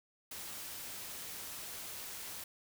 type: noise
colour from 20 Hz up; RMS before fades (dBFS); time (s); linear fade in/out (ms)
white; -45; 0.31-2.44; 5
effects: none